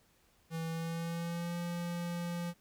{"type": "tone with pitch glide", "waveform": "square", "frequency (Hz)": [163.7, 172.73], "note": ["E3", "F3"], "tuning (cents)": [-12, -19], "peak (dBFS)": -36, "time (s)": [0.5, 2.54], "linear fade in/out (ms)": 50, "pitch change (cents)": 93, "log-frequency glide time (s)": [0.7, 1.57], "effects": ["pink hiss -69 dBFS RMS until 2.6 s"]}